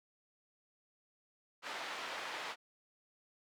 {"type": "band-pass noise", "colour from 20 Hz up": "pink", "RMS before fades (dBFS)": -43, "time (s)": [1.62, 2.56], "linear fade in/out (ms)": 50, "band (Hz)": [710, 3500], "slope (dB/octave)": 12, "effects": []}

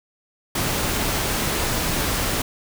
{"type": "noise", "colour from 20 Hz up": "pink", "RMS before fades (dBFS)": -23, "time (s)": [0.55, 2.42], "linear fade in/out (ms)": 5, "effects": []}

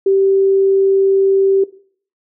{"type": "tone", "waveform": "sine", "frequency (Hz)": 388.9, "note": "G4", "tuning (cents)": -14, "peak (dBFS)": -9, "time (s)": [0.06, 1.64], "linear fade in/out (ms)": 5, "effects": ["noise-tail reverb RT60 0.5 s tail -17 dB re dry"]}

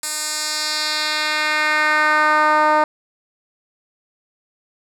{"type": "tone with band-pass filter sweep", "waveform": "10% pulse", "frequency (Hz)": 305.1, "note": "D#4", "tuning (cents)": -34, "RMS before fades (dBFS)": -18, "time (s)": [0.03, 2.84], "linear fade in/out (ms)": 2, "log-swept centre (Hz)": [8900, 840], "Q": 1.5, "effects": []}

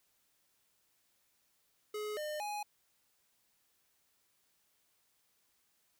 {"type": "tone with pitch steps", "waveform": "square", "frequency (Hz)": [422.5, 605, 832], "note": ["G#4", "D#5", "G#5"], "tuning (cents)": [30, -49, 3], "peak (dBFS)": -38, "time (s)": [1.94, 2.63], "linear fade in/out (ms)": 5, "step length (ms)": 230, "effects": ["white hiss -75 dBFS RMS until 5.99 s"]}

